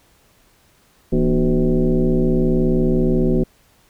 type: tone with frequency modulation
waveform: sine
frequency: 104.3 Hz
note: G#2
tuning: 8 cents sharp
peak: -13 dBFS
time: 1.12-3.44 s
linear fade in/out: 10 ms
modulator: 134 Hz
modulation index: 2.5
effects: pink hiss -56 dBFS RMS until 3.89 s